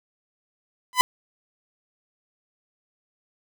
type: tone with exponential growth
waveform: sawtooth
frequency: 1006 Hz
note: B5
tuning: 32 cents sharp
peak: -5 dBFS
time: 0.93-1.01 s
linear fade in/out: 0 ms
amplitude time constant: 17 ms
effects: none